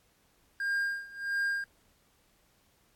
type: tone with tremolo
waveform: triangle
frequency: 1608 Hz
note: G6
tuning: 44 cents sharp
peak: -25 dBFS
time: 0.6-1.64 s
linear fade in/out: 2 ms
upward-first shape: sine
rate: 1.5 Hz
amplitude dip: 90%
effects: pink hiss -68 dBFS RMS until 2.95 s + AAC 64 kbps